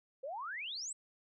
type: exponential sweep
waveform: sine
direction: up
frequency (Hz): 504 to 8350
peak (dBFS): -39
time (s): 0.23-0.93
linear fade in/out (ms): 10
effects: none